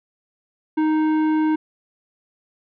sine tone with tanh clipping, 311.1 Hz, D#4, in tune, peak -18 dBFS, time 0.77-1.56 s, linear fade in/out 10 ms, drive 12 dB, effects none

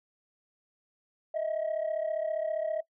sine tone pair together, 624.3 / 659.3 Hz, D#5 / E5, +6 / 0 cents, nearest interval minor second, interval 94 cents, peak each -29 / -30 dBFS, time 1.34-2.81 s, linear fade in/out 10 ms, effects noise-tail reverb RT60 0.1 s tail -21 dB re dry + tanh soft clip ceiling -25 dBFS

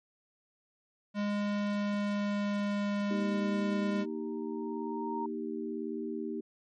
square tone with pitch glide, 205.4 to 203.3 Hz, G#3 to G#3, -19 to -37 cents, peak -30 dBFS, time 1.14-4.06 s, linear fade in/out 50 ms, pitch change -18 cents, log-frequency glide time 1.25-3.11 s
sine chord, Eb major, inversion second, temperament equal, 233.1 / 311.1 / 392 Hz, Bb3 / Eb4 / G4, 0 / 0 / 0 cents, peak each -38 dBFS, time 3.1-6.41 s, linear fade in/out 10 ms
sine tone with exponential growth, 929 Hz, A#5, 6 cents flat, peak -33 dBFS, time 3.23-5.26 s, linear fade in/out 5 ms, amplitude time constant 440 ms
effects low-pass 4000 Hz 12 dB/octave + MP3 48 kbps

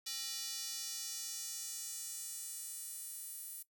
square tone with high-pass filter sweep, 267.9 Hz, C4, 41 cents sharp, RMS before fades -44 dBFS, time 0.06-3.63 s, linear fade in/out 10 ms, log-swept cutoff 4400 to 11000 Hz, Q 1.7, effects noise-tail reverb RT60 0.1 s tail -18 dB re dry

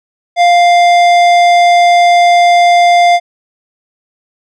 sine tone with tanh clipping, 699 Hz, F5, 1 cent sharp, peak -6 dBFS, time 0.36-3.2 s, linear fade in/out 50 ms, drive 15 dB, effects none

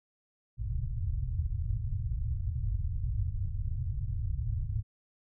white low-pass noise, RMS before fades -32 dBFS, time 0.57-4.83 s, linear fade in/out 50 ms, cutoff 120 Hz, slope 48 dB/octave, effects none

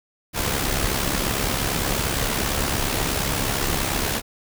pink noise with amplitude modulation, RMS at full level -21 dBFS, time 0.33-4.22 s, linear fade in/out 50 ms, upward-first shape sine, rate 68.6 Hz, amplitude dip 55%, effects none

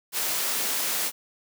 white high-pass noise, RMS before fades -27 dBFS, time 0.12-1.12 s, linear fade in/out 50 ms, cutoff 250 Hz, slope 12 dB/octave, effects none

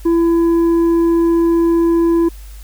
sine tone with tanh clipping, 335.6 Hz, E4, 31 cents sharp, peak -11 dBFS, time 0.05-2.29 s, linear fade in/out 10 ms, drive 5 dB, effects added 50 Hz sine -31 dBFS peak until 2.63 s + white hiss -45 dBFS RMS until 2.63 s

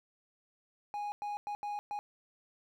triangle tone bursts at uneven times, 826 Hz, G#5, 10 cents flat, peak -33 dBFS, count 5, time 0.94-1.12 / 1.22-1.37 / 1.47-1.55 / 1.63-1.79 / 1.91-1.99 s, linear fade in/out 0 ms, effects none

